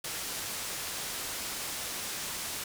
white low-pass noise, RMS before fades -37 dBFS, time 0.04-2.64 s, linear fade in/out 5 ms, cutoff 11000 Hz, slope 12 dB/octave, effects none

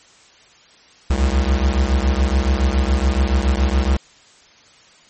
square beating tone pair, 64.1 / 71.2 Hz, C2 / C#2, -35 / +47 cents, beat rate 7.1 Hz, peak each -17 / -19 dBFS, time 1.1-3.97 s, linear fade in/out 5 ms, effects white hiss -49 dBFS RMS until 5.09 s + MP3 32 kbps

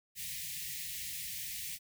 white band-stop noise, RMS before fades -41 dBFS, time 0.15-1.79 s, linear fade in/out 50 ms, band 180 to 1800 Hz, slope 96 dB/octave, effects none

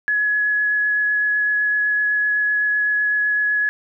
sine tone with vibrato, 1689 Hz, G#6, 29 cents sharp, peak -16 dBFS, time 0.08-3.69 s, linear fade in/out 0 ms, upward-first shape sine, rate 7.9 Hz, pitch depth 9 cents each way, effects none

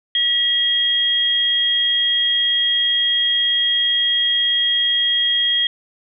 sine tone pair together, 1937 / 3261 Hz, B6 / G#7, -34 / -32 cents, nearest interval major sixth, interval 902 cents, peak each -24 / -15 dBFS, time 0.15-5.67 s, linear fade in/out 2 ms, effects none

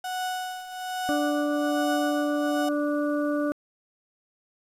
35% pulse tone with tremolo, 738 Hz, F#5, 5 cents flat, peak -25 dBFS, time 0.04-2.69 s, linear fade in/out 5 ms, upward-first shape triangle, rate 1.2 Hz, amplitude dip 75%
harmonic tone, 293.7 Hz, D4, in tune, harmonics 1 / 2 / 4 / 5, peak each -25 / -28 / -36 / -37 dBFS, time 1.09-3.52 s, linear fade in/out 0 ms
effects resampled to 32000 Hz + 9-bit

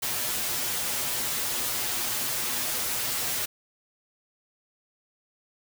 white noise with comb filter, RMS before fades -29 dBFS, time 0.02-3.46 s, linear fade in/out 10 ms, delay 8.2 ms, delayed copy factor +0.7, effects none

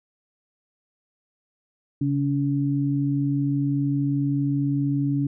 sine tone pair together, 138.46 / 283.4 Hz, C#3 / C#4, -2 / +38 cents, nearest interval octave, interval 1240 cents, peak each -23 dBFS, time 2.01-5.27 s, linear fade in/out 5 ms, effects none

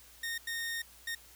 sawtooth tone bursts at uneven times, 1845 Hz, A#6, 18 cents flat, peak -31 dBFS, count 3, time 0.23-0.38 / 0.47-0.82 / 1.07-1.15 s, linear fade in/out 5 ms, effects added 60 Hz sine -63 dBFS peak until 1.35 s + white hiss -57 dBFS RMS until 1.35 s

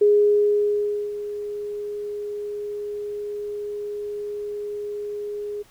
sine tone with ADSR envelope, 414 Hz, G#4, 5 cents flat, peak -12 dBFS, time 0.01-5.63 s, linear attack 8 ms, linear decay 1100 ms, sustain -15 dB, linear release 16 ms, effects pink hiss -55 dBFS RMS until 5.7 s

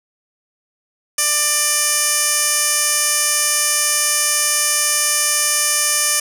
15% pulse tone with band-pass filter, 594 Hz, D5, 20 cents sharp, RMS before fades -17 dBFS, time 1.18-6.2 s, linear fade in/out 5 ms, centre 8600 Hz, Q 1.5, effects none

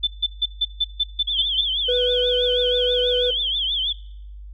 sine tone bursts, 3526 Hz, A7, 3 cents sharp, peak -16 dBFS, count 9, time 0.03-1.617 s, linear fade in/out 10 ms, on 43 ms, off 150 ms
sine tone with vibrato, 3291 Hz, G#7, 16 cents flat, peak -20 dBFS, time 1.27-3.93 s, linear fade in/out 10 ms, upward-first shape triangle, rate 6.2 Hz, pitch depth 160 cents each way
triangle tone, 493.9 Hz, B4, in tune, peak -17 dBFS, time 1.88-3.31 s, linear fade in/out 10 ms
effects noise-tail reverb RT60 0.8 s tail -23 dB re dry + added 50 Hz sine -35 dBFS peak until 4.53 s

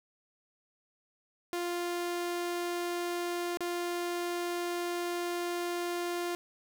sawtooth tone with dropouts, 349.2 Hz, F4, in tune, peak -28 dBFS, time 1.53-6.35 s, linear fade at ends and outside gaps 0 ms, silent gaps 3.572-3.606 s, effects none

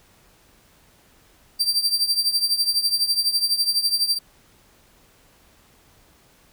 40% pulse tone with tremolo, 4699 Hz, D8, in tune, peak -14 dBFS, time 1.59-4.19 s, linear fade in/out 20 ms, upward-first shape triangle, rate 12 Hz, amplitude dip 85%, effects pink hiss -56 dBFS RMS until 6.52 s

